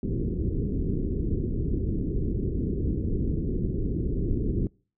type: low-pass noise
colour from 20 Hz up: pink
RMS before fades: -27 dBFS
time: 0.03-4.67 s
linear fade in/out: 2 ms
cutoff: 410 Hz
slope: 48 dB/octave
effects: noise-tail reverb RT60 0.4 s tail -26 dB re dry